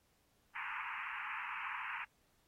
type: band-pass noise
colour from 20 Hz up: pink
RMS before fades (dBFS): -43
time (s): 0.55-2.05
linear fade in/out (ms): 10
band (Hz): 890 to 2700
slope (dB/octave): 96
effects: pink hiss -75 dBFS RMS until 2.47 s + AAC 48 kbps